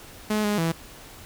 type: tone with pitch steps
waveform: sawtooth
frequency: 212.8 / 207.5 / 164.8 Hz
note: G#3 / G#3 / E3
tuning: +42 / -1 / 0 cents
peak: -18 dBFS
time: 0.3-0.72 s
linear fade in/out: 5 ms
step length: 140 ms
effects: pink hiss -45 dBFS RMS until 1.25 s